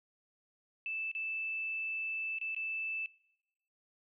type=tone with dropouts; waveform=sine; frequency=2637 Hz; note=E7; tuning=in tune; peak=-35 dBFS; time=0.86-3.06 s; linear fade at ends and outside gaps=1 ms; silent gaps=1.115-1.15 / 2.386-2.413 / 2.548-2.564 s; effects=noise-tail reverb RT60 0.9 s tail -23 dB re dry